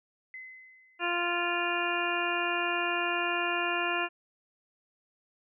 sine tone with exponential decay, 2042 Hz, C7, 43 cents flat, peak -39 dBFS, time 0.34-1.45 s, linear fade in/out 1 ms, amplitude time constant 240 ms
harmonic tone, 347.8 Hz, F4, 7 cents flat, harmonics 1 / 2 / 3 / 4 / 5 / 7 / 8, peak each -35 / -35 / -35 / -35 / -35 / -35 / -35 dBFS, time 0.99-4.09 s, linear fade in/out 50 ms
effects none

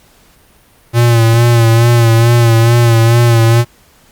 square tone with vibrato, 116.54 Hz, A#2, in tune, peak -6 dBFS, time 0.93-3.65 s, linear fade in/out 50 ms, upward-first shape sine, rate 2.3 Hz, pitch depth 43 cents each way, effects pink hiss -47 dBFS RMS until 4.11 s + Opus 48 kbps

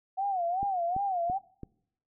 sine tone with vibrato, 740 Hz, F#5, in tune, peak -27 dBFS, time 0.17-1.39 s, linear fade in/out 20 ms, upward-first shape sine, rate 2.6 Hz, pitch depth 150 cents each way
click train, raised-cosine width 3 ms, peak -26 dBFS, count 4, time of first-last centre 0.63-1.633 s, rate 2.99 Hz
effects noise-tail reverb RT60 0.7 s tail -23 dB re dry

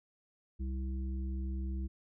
harmonic tone, 65.41 Hz, C2, in tune, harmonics 1 / 3 / 5, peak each -34 / -44 / -48 dBFS, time 0.59-1.88 s, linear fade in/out 20 ms, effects none

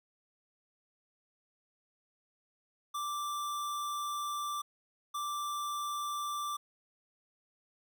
square tone bursts at uneven times, 1174.7 Hz, D6, in tune, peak -35 dBFS, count 2, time 2.94-4.62 / 5.14-6.57 s, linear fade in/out 10 ms, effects none

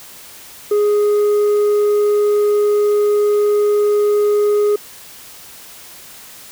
triangle tone with tanh clipping, 415.3 Hz, G#4, in tune, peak -12 dBFS, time 0.71-4.76 s, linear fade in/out 5 ms, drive 8 dB, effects white hiss -38 dBFS RMS until 6.51 s

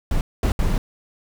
brown noise bursts at uneven times, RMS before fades -19 dBFS, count 3, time 0.11-0.21 / 0.43-0.52 / 0.59-0.78 s, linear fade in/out 2 ms, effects none

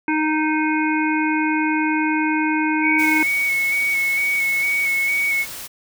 harmonic tone, 310 Hz, D#4, 6 cents flat, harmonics 1 / 3 / 5 / 7 / 8, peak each -19 / -24 / -26 / -27 / -28 dBFS, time 0.08-3.23 s, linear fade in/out 2 ms
sine tone with vibrato, 2217 Hz, C#7, in tune, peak -17 dBFS, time 2.81-5.46 s, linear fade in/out 50 ms, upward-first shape square, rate 2.2 Hz, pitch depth 18 cents each way
white noise, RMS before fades -33 dBFS, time 2.98-5.68 s, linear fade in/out 20 ms
effects none

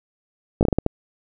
slowing click train, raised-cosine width 2 ms, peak -4 dBFS, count 7, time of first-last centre 0.61-0.864 s, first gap 18 ms, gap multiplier 1.34, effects none

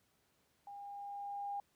sine tone with level ramp, 807 Hz, G#5, 50 cents flat, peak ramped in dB -47 to -37 dBFS, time 0.67-1.6 s, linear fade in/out 2 ms, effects pink hiss -75 dBFS RMS until 1.75 s + high-pass 80 Hz 12 dB/octave

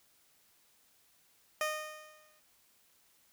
15% pulse tone with exponential decay, 615 Hz, D#5, 20 cents flat, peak -23 dBFS, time 1.61-2.4 s, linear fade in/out 1 ms, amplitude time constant 170 ms, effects white hiss -68 dBFS RMS until 3.32 s

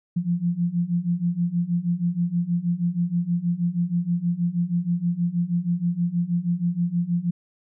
sine beating tone pair, 170 / 176.3 Hz, F3 / F3, -46 / +17 cents, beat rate 6.3 Hz, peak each -25 / -23 dBFS, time 0.16-7.31 s, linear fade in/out 10 ms, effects none

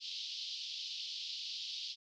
white band-pass noise, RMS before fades -43 dBFS, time 0-1.96 s, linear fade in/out 50 ms, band 3000 to 5000 Hz, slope 48 dB/octave, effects none

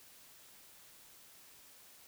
silence, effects white hiss -59 dBFS RMS until 2.07 s

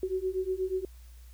sine beating tone pair, 370 / 378.3 Hz, F#4 / F#4, 0 / +38 cents, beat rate 8.3 Hz, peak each -32 / -31 dBFS, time 0.03-0.85 s, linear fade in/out 2 ms, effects added 60 Hz sine -47 dBFS peak until 1.33 s + white hiss -62 dBFS RMS until 1.33 s

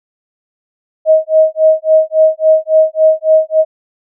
sine tone with tremolo, 631 Hz, D#5, 24 cents sharp, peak -3 dBFS, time 1.05-3.65 s, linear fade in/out 50 ms, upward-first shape sine, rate 3.6 Hz, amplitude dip 100%, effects none

